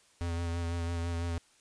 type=tone with vibrato; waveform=square; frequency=85 Hz; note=F2; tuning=46 cents flat; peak=-32 dBFS; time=0.21-1.38 s; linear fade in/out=0 ms; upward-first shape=sine; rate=6 Hz; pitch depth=24 cents each way; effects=white hiss -64 dBFS RMS until 1.6 s + resampled to 22050 Hz